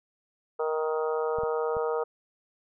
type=harmonic tone; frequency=156.6 Hz; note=D#3; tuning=11 cents sharp; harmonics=3 / 4 / 5 / 6 / 7 / 8 / 9; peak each=-27 / -35 / -37 / -37 / -45 / -36 / -46 dBFS; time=0.59-2.04 s; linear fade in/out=10 ms
type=clicks; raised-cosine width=5 ms; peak=-30 dBFS; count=3; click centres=1.386 / 1.435 / 1.768 s
effects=none